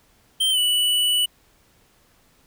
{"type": "tone with pitch glide", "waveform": "square", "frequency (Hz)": [3136, 2960], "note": ["G7", "F#7"], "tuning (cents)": [0, 0], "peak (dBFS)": -18, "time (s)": [0.4, 1.26], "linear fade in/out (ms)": 10, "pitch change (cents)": -100, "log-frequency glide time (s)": [0.51, 0.58], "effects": ["pink hiss -59 dBFS RMS until 2.46 s"]}